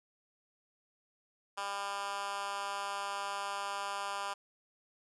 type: tone with high-pass filter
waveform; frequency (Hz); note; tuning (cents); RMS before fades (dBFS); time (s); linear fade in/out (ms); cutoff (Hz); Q
10% pulse; 199.8; G3; +33; -38; 1.57-4.34; 10; 960; 1.5
effects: resampled to 24000 Hz + 11-bit